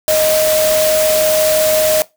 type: tone in noise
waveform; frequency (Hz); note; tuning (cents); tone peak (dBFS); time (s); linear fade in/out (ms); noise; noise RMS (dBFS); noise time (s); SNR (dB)
sine; 622.3; D#5; 0; -11; 0.08-2.02; 0; white; -18; 0.08-2.02; +4
effects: noise-tail reverb RT60 0.2 s tail -19 dB re dry